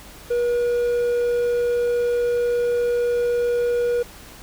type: tone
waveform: triangle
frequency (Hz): 481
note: B4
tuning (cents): -46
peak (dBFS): -16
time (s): 0.3-4.03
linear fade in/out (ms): 10
effects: added 50 Hz sine -46 dBFS peak until 4.42 s + pink hiss -43 dBFS RMS until 4.42 s